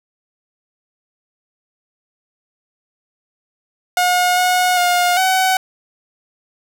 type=tone with pitch steps; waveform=sawtooth; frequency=720 / 727 / 712 / 753 Hz; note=F#5 / F#5 / F5 / F#5; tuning=-47 / -31 / +33 / +30 cents; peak=-9 dBFS; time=3.97-5.57 s; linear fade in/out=2 ms; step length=400 ms; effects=none